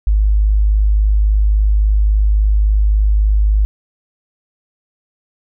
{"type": "tone", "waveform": "sine", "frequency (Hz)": 51.8, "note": "G#1", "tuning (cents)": -4, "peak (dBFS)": -9, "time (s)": [0.07, 3.65], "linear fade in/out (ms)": 0, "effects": []}